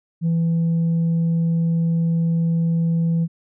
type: tone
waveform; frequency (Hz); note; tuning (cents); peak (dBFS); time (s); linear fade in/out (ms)
sine; 166.2; E3; +15; -14; 0.21-3.28; 50
effects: tanh soft clip ceiling -15 dBFS